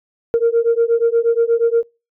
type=beating tone pair; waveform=sine; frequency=460.2 / 468.6 Hz; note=A#4 / A#4; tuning=-22 / +9 cents; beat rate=8.4 Hz; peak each=-14 dBFS; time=0.34-1.83 s; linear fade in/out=0 ms; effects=noise-tail reverb RT60 0.3 s tail -26 dB re dry + tanh soft clip ceiling -7 dBFS